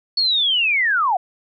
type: linear sweep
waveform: sine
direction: down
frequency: 4435 to 685 Hz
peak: -15 dBFS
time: 0.17-1.17 s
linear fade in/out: 5 ms
effects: none